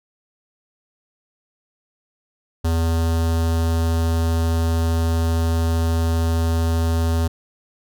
square tone with notch filter, 82.41 Hz, E2, in tune, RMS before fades -19 dBFS, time 2.64-7.28 s, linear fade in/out 10 ms, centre 2200 Hz, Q 1.6, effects none

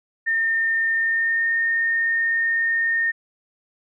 sine tone with pitch glide, 1815 to 1831.9 Hz, A#6 to A#6, -47 to -31 cents, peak -18 dBFS, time 0.26-3.12 s, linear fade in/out 20 ms, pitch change +16 cents, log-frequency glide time 0.95-1.5 s, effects none

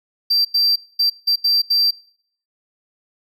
triangle tone bursts at uneven times, 4699 Hz, D8, in tune, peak -12 dBFS, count 6, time 0.3-0.45 / 0.54-0.76 / 0.99-1.1 / 1.27-1.36 / 1.44-1.62 / 1.7-1.91 s, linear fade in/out 10 ms, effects noise-tail reverb RT60 0.6 s tail -23 dB re dry

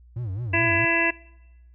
triangle tone with vibrato, 106.7 Hz, G#2, 47 cents sharp, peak -25 dBFS, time 0.16-0.85 s, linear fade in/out 5 ms, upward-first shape sine, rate 4.7 Hz, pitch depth 260 cents each way
harmonic tone, 334.5 Hz, E4, 25 cents sharp, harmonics 1 / 2 / 3 / 5 / 6 / 7 / 8, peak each -27 / -29 / -30 / -26 / -25 / -33 / -23 dBFS, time 0.53-1.11 s, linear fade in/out 10 ms
effects noise-tail reverb RT60 1.0 s tail -24 dB re dry + added 60 Hz sine -48 dBFS peak until 1.74 s

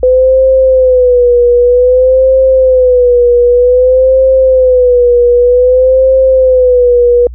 sine tone with vibrato, 504 Hz, B4, 35 cents sharp, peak -3 dBFS, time 0.03-7.27 s, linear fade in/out 2 ms, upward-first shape sine, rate 0.53 Hz, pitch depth 73 cents each way, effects added 60 Hz sine -22 dBFS peak until 7.34 s

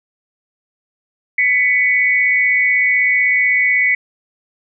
sine tone pair together, 1995 / 2231 Hz, B6 / C#7, +17 / +11 cents, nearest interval major second, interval 194 cents, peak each -14 dBFS, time 1.38-3.95 s, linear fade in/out 5 ms, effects none

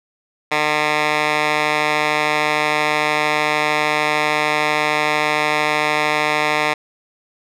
10% pulse tone with band-pass filter, 151.1 Hz, D3, 50 cents sharp, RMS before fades -18 dBFS, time 0.51-6.74 s, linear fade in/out 10 ms, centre 1900 Hz, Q 1.1, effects none

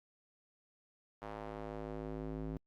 square tone with band-pass filter sweep, 53.1 Hz, G#1, 39 cents sharp, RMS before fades -43 dBFS, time 1.22-2.57 s, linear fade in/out 0 ms, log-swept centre 860 to 250 Hz, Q 1.1, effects Opus 48 kbps

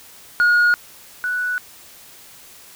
sine tone pair in turn, 1440 / 1478.8 Hz, F#6 / F#6, -47 / -1 cents, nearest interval unison, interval 46 cents, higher second, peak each -9 / -19 dBFS, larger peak first, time 0.4-0.74 / 1.24-1.58 s, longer neither, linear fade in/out 0 ms, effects tanh soft clip ceiling -11 dBFS + white hiss -44 dBFS RMS until 2.75 s

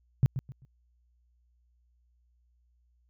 sine tone with echo, 131 Hz, C3, 2 cents sharp, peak -17 dBFS, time 0.23-0.26 s, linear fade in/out 0 ms, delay 130 ms, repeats 3, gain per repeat -11 dB, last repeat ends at 0.65 s, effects added 60 Hz sine -65 dBFS peak until 3.09 s

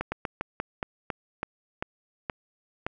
slowing click train, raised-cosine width 0.5 ms, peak -14 dBFS, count 11, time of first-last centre 0.01-2.865 s, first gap 110 ms, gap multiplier 1.2, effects none

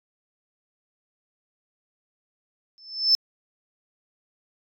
sine tone with exponential growth, 5274 Hz, E8, in tune, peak -11 dBFS, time 2.78-3.15 s, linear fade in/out 0 ms, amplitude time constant 80 ms, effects tanh soft clip ceiling -10 dBFS

